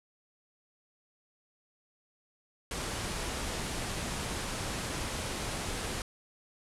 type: low-pass noise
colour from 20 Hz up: pink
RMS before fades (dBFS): -36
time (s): 2.71-6.02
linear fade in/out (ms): 2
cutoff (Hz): 11000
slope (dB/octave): 48
effects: none